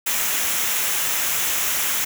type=noise with comb filter; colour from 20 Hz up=white; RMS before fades=-22 dBFS; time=0.06-2.05 s; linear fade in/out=10 ms; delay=0.22 ms; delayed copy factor=-0.5; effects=none